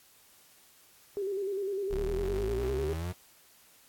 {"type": "tone with vibrato", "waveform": "sine", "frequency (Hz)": 393.6, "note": "G4", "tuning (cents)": 7, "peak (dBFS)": -30, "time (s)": [1.17, 2.93], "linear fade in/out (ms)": 0, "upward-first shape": "square", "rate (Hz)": 9.9, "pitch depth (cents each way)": 53}
{"type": "exponential sweep", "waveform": "35% pulse", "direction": "up", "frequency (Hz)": [34.05, 92.5], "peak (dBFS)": -31, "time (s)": [1.9, 3.13], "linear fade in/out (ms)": 20}
{"effects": ["white hiss -60 dBFS RMS until 3.88 s", "AAC 64 kbps"]}